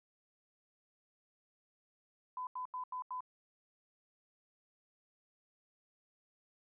sine tone bursts, 1007 Hz, B5, 33 cents sharp, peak -38 dBFS, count 5, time 2.37-3.206 s, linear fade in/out 2 ms, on 100 ms, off 84 ms, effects none

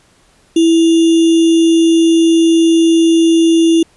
sine tone with sample-and-hold, 329.6 Hz, E4, in tune, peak -6 dBFS, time 0.56-3.83 s, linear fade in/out 5 ms, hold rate 3150 Hz, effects pink hiss -51 dBFS RMS until 3.96 s + resampled to 24000 Hz

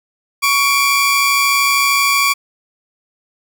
sawtooth tone pair together, 1118 / 2369 Hz, C#6 / D7, +14 / +14 cents, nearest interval octave + minor second, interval 1300 cents, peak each -11 dBFS, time 0.42-2.34 s, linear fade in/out 20 ms, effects none

